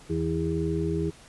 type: harmonic tone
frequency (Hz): 81.6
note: E2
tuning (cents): -17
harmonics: 1 / 2 / 4 / 5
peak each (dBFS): -32 / -29 / -30 / -30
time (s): 0.09-1.11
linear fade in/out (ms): 20
effects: pink hiss -51 dBFS RMS until 1.28 s + resampled to 24000 Hz